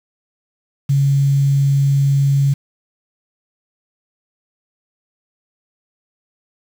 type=tone with quantisation; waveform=sine; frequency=139 Hz; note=C#3; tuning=5 cents sharp; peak=-11 dBFS; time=0.89-2.54 s; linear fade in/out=10 ms; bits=6; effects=none